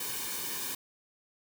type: noise with comb filter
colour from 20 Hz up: white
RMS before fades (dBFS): -36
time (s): 0-0.75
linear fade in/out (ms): 5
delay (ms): 1.5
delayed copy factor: -0.8
effects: none